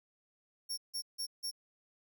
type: tone bursts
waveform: sawtooth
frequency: 5500 Hz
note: F8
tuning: 27 cents flat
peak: -33 dBFS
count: 4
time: 0.69-1.514 s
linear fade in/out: 20 ms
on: 86 ms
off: 160 ms
effects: none